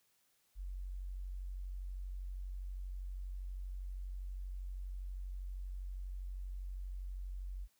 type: tone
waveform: sine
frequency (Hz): 46.25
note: F#1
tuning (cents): 0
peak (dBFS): -40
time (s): 0.55-7.68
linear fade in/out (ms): 50
effects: white hiss -75 dBFS RMS until 7.79 s